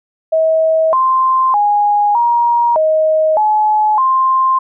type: tone with pitch steps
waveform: sine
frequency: 641 / 1045 / 826 / 947 / 628 / 853 / 1050 Hz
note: E5 / C6 / G#5 / A#5 / D#5 / G#5 / C6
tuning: -49 / -2 / -10 / +27 / +16 / +46 / +6 cents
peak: -9 dBFS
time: 0.32-4.59 s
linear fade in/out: 10 ms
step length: 610 ms
effects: none